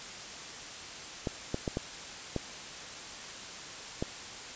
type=clicks; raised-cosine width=2 ms; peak=-17 dBFS; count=6; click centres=1.272 / 1.544 / 1.678 / 1.771 / 2.363 / 4.025 s; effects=white hiss -43 dBFS RMS until 4.55 s + resampled to 16000 Hz